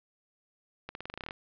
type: accelerating click train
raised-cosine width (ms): 0.3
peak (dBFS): -22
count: 12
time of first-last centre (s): 0.89-1.309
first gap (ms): 61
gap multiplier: 0.9
effects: low-pass 4000 Hz 12 dB/octave